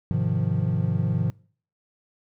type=chord; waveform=triangle; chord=F minor seventh; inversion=first; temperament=equal with one note detuned; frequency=103.83 / 128.49 / 155.56 / 174.61 Hz; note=Ab2 / C3 / Eb3 / F3; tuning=0 / -31 / 0 / 0 cents; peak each=-25 dBFS; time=0.11-1.3 s; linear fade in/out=0 ms; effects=noise-tail reverb RT60 0.5 s tail -25 dB re dry